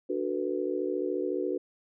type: chord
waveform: sine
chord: B minor seventh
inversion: first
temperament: just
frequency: 296.3 / 370.4 / 444.5 / 493.9 Hz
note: D4 / F#4 / A4 / B4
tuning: +15 / +2 / +18 / 0 cents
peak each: -34 / -31 / -36 / -34 dBFS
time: 0.09-1.58 s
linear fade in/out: 10 ms
effects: none